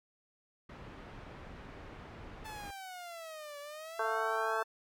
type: low-pass noise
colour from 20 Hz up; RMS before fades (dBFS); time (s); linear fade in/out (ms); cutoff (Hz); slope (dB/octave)
pink; -49; 0.69-2.71; 5; 2100; 12
type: exponential two-way sweep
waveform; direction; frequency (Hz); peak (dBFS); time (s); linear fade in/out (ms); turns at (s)
sawtooth; down then up; 880 to 572 to 880; -40; 2.44-4.64; 20; 3.59
type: harmonic tone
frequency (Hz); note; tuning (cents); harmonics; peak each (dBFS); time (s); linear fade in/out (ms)
222.2; A3; +17; 2 / 3 / 4 / 5 / 6 / 7; -38 / -38 / -38 / -38 / -38 / -38; 3.99-4.63; 5
effects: none